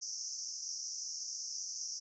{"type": "band-pass noise", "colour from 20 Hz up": "pink", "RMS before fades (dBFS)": -42, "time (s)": [0.01, 2], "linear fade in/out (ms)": 20, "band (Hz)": [5300, 6300], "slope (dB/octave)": 96, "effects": []}